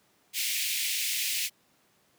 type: high-pass noise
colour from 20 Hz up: pink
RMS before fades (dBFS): -30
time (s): 0.33-1.5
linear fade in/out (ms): 50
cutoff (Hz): 2100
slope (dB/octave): 48
effects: pink hiss -66 dBFS RMS until 2.18 s + high-pass 150 Hz 12 dB/octave